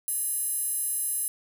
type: tone with high-pass filter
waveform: square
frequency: 572 Hz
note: D5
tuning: 46 cents flat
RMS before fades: -29 dBFS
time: 0.08-1.28 s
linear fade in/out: 0 ms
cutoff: 11000 Hz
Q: 6.6
effects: none